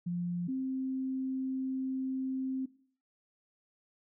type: tone pair in turn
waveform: sine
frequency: 175 / 262.7 Hz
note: F3 / C4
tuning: +4 / +7 cents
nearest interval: perfect fifth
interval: 703 cents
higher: second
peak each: -31 / -31 dBFS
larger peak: neither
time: 0.06-0.48 / 0.48-2.66 s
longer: second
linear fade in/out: 10 ms
effects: noise-tail reverb RT60 0.5 s tail -18 dB re dry